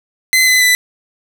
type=tone with pitch steps; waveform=sawtooth; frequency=2045 / 2019 / 1993.7 Hz; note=C7 / B6 / B6; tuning=-40 / +38 / +16 cents; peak=-5 dBFS; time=0.33-0.75 s; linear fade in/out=0 ms; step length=140 ms; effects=none